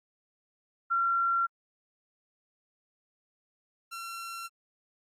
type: tone pair in turn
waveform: sine / sawtooth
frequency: 1369 / 1359.5 Hz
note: F6 / F6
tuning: -35 / -47 cents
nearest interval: unison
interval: 12 cents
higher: first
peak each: -24 / -34 dBFS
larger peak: first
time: 0.9-1.47 / 3.91-4.48 s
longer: neither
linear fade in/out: 20 ms
effects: AAC 48 kbps